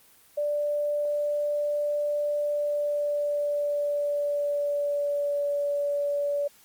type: tone with pitch glide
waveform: sine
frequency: 587.3 to 574.9 Hz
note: D5 to D5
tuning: 0 to -37 cents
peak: -24 dBFS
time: 0.37-6.48 s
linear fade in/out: 10 ms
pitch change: -37 cents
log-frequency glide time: 2.42-5.48 s
effects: white hiss -57 dBFS RMS until 6.64 s + Opus 24 kbps